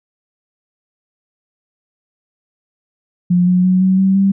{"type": "tone with pitch steps", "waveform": "sine", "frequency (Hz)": [177.7, 181.12, 184.61, 188.16, 191.78, 195.47], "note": ["F3", "F#3", "F#3", "F#3", "G3", "G3"], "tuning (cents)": [30, -37, -4, 29, -38, -5], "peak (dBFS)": -9, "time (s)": [3.3, 4.32], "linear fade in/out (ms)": 10, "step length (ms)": 170, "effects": []}